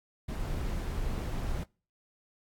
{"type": "noise", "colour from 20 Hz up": "brown", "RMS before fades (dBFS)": -33, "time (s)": [0.28, 1.64], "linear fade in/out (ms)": 10, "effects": ["noise-tail reverb RT60 0.4 s tail -26 dB re dry", "AAC 64 kbps"]}